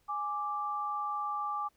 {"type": "tone pair together", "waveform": "sine", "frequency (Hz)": [830.6, 1174.7], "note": ["G#5", "D6"], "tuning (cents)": [0, 0], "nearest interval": "tritone", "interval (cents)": 600, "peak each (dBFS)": [-37, -33], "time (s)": [0.08, 1.69], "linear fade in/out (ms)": 20, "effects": ["pink hiss -72 dBFS RMS until 1.76 s"]}